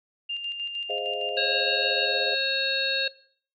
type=tone with tremolo; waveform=sine; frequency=2800 Hz; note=F7; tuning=4 cents sharp; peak=-27 dBFS; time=0.29-2.06 s; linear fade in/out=10 ms; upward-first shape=square; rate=6.5 Hz; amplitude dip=40%
type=chord; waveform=sine; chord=F minor seventh; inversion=first; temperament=equal; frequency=415.3 / 523.3 / 622.3 / 698.5 Hz; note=Ab4 / C5 / Eb5 / F5; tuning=0 / 0 / 0 / 0 cents; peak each=-34 dBFS; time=0.89-2.35 s; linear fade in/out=10 ms
type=harmonic tone; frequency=540 Hz; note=C#5; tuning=45 cents flat; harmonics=1 / 3 / 5 / 7 / 8; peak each=-30 / -30 / -30 / -30 / -30 dBFS; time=1.37-3.08 s; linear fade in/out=5 ms
effects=noise-tail reverb RT60 0.5 s tail -18 dB re dry + MP3 48 kbps